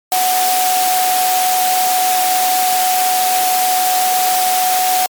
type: tone in noise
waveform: sine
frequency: 740 Hz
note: F#5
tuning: in tune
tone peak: -13 dBFS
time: 0.12-5.06 s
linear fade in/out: 0 ms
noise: white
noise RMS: -18 dBFS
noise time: 0.12-5.06 s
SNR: +2 dB
effects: high-pass 300 Hz 12 dB/octave + MP3 96 kbps